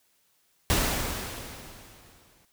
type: noise with exponential decay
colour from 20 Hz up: pink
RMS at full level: -23 dBFS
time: 0.7-2.45 s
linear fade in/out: 0 ms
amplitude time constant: 380 ms
effects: white hiss -68 dBFS RMS until 2.52 s